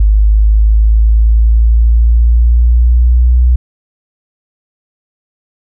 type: exponential sweep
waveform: sine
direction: up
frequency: 51.6 to 61.74 Hz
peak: -4 dBFS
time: 0-3.56 s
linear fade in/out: 5 ms
effects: none